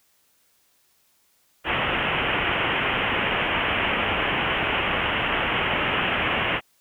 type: low-pass noise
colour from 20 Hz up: white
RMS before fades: -24 dBFS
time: 1.64-6.61 s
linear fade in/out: 50 ms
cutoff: 3100 Hz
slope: 96 dB/octave
effects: white hiss -64 dBFS RMS until 6.8 s